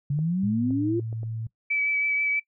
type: exponential sweep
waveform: sine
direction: up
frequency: 138.59 to 355.6 Hz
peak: -22 dBFS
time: 0.1-1 s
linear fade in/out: 5 ms
type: clicks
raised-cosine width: 2 ms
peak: -29 dBFS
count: 4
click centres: 0.19 / 0.707 / 1.128 / 1.232 s
type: tone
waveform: sine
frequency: 112.2 Hz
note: A2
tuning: 34 cents sharp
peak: -29 dBFS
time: 0.43-1.47 s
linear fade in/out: 5 ms
type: tone with vibrato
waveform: sine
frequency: 2296 Hz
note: D7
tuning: 40 cents flat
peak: -22 dBFS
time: 1.7-2.4 s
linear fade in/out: 10 ms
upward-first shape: triangle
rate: 6.2 Hz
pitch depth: 18 cents each way
effects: noise-tail reverb RT60 0.1 s tail -21 dB re dry